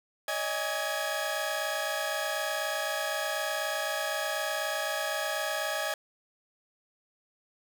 sawtooth tone cluster, 572 / 631 / 822 / 1672 Hz, D5 / D#5 / G#5 / G#6, -46 / +24 / -18 / +11 cents, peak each -33 / -30 / -33 / -31 dBFS, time 0.28-5.94 s, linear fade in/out 2 ms, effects none

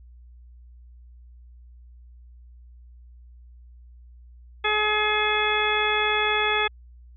harmonic tone, 423.9 Hz, G#4, 35 cents sharp, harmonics 1 / 2 / 3 / 4 / 5 / 6 / 8, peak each -28 / -28 / -28 / -28 / -28 / -28 / -28 dBFS, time 4.64-6.68 s, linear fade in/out 10 ms, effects added 60 Hz sine -45 dBFS peak until 7.16 s

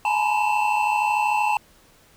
triangle tone cluster, 844 / 877 / 945 / 1012 / 2670 Hz, G#5 / A5 / A#5 / B5 / E7, +28 / -6 / +23 / +42 / +22 cents, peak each -19 / -28 / -25 / -28 / -25 dBFS, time 0.05-1.57 s, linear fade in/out 2 ms, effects pink hiss -55 dBFS RMS until 2.16 s

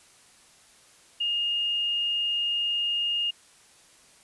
sine tone, 2839 Hz, F7, 28 cents sharp, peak -24 dBFS, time 1.2-3.31 s, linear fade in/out 10 ms, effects white hiss -56 dBFS RMS until 4.23 s + resampled to 24000 Hz

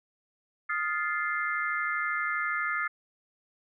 sine chord, F dominant seventh, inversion third, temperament equal with one note detuned, 1244.5 / 1396.9 / 1739.8 / 2093 Hz, Eb6 / F6 / A6 / C7, 0 / 0 / -20 / 0 cents, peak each -33 dBFS, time 0.69-2.88 s, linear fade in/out 10 ms, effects none

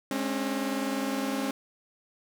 sawtooth tone cluster, 209.1 / 268.8 / 288.3 Hz, G#3 / C4 / D4, +12 / +47 / -32 cents, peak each -30 / -26 / -33 dBFS, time 0.11-1.51 s, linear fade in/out 2 ms, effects none

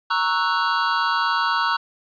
square chord, F# dominant seventh, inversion first, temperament equal, 932.3 / 1108.7 / 1318.5 / 1480 Hz, A#5 / C#6 / E6 / F#6, 0 / 0 / 0 / 0 cents, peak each -25 dBFS, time 0.1-1.77 s, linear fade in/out 10 ms, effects resampled to 11025 Hz + 9-bit

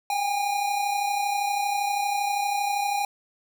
square tone pair together, 782.4 / 815 Hz, G5 / G#5, -4 / -33 cents, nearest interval minor second, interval 71 cents, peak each -32 / -25 dBFS, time 0.1-3.05 s, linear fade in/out 2 ms, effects none

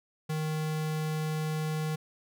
square tone, 155.56 Hz, D#3, in tune, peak -30 dBFS, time 0.29-1.96 s, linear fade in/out 10 ms, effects none

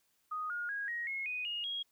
sine tone with pitch steps, 1244.5 / 1429.6 / 1642.1 / 1886.3 / 2167 / 2489 / 2859 / 3284 Hz, D#6 / F6 / G#6 / A#6 / C#7 / D#7 / F7 / G#7, 0 / +40 / -20 / +20 / -40 / 0 / +40 / -20 cents, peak -35 dBFS, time 0.31-1.83 s, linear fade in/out 10 ms, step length 190 ms, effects white hiss -75 dBFS RMS until 1.91 s

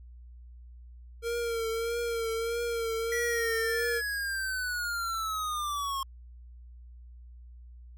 square tone with vibrato, 461.5 Hz, A#4, 17 cents flat, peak -30 dBFS, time 1.22-4.02 s, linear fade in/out 50 ms, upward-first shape triangle, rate 1.6 Hz, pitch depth 47 cents each way
square linear sweep, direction down, 1956 to 1073 Hz, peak -31 dBFS, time 3.12-6.03 s, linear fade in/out 2 ms
effects added 60 Hz sine -46 dBFS peak until 7.97 s

